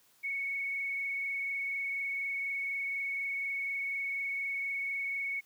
sine tone with frequency modulation, 2217 Hz, C#7, in tune, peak -32 dBFS, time 0.23-5.41 s, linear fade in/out 20 ms, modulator 24.1 Hz, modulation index 0.98, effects white hiss -66 dBFS RMS until 5.45 s + high-pass 80 Hz 12 dB/octave

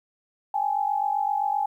sine tone pair together, 802.3 / 850 Hz, G5 / G#5, +40 / +40 cents, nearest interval minor second, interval 100 cents, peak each -25 dBFS, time 0.54-1.66 s, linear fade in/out 5 ms, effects 10-bit

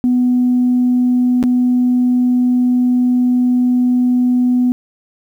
sine tone with dropouts, 248.3 Hz, B3, 9 cents sharp, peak -9 dBFS, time 0.04-4.72 s, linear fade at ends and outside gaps 0 ms, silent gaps 1.428-1.438 s, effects tanh soft clip ceiling -6 dBFS + 8-bit

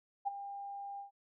sine tone with ADSR envelope, 800 Hz, G5, 35 cents sharp, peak -29 dBFS, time 0.25-1.11 s, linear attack 24 ms, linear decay 18 ms, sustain -12 dB, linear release 120 ms, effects none

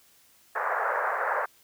white band-pass noise, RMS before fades -28 dBFS, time 0.55-1.46 s, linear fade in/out 10 ms, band 480 to 1700 Hz, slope 48 dB/octave, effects white hiss -60 dBFS RMS until 1.63 s

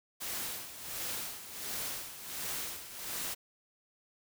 white noise with tremolo, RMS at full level -37 dBFS, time 0.2-3.35 s, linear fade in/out 20 ms, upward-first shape sine, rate 1.4 Hz, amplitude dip 70%, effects none

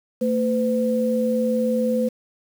sine tone pair together, 225.8 / 507 Hz, A3 / B4, +45 / +45 cents, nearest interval octave + major second, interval 1400 cents, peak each -21 dBFS, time 0.21-2.09 s, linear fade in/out 10 ms, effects 7-bit

